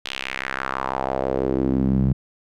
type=tone with band-pass filter sweep; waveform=sawtooth; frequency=66.1 Hz; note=C2; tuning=18 cents sharp; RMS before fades=-23 dBFS; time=0.05-2.13 s; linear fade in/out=5 ms; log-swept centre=3400 to 150 Hz; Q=2.6; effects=none